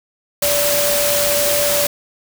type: tone in noise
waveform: sine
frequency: 580 Hz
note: D5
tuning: 22 cents flat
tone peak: -18 dBFS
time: 0.42-1.87 s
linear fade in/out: 5 ms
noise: white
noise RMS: -18 dBFS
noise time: 0.42-1.87 s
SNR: -3 dB
effects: none